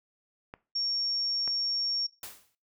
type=clicks; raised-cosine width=0.5 ms; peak=-26 dBFS; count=2; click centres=0.539 / 1.477 s
type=tone; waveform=sine; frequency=5520 Hz; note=F8; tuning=21 cents flat; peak=-27 dBFS; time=0.75-2.07 s; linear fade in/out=10 ms
type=noise with exponential decay; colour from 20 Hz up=white; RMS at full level=-38 dBFS; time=2.23-2.55 s; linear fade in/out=2 ms; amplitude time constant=68 ms
effects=noise-tail reverb RT60 0.3 s tail -19 dB re dry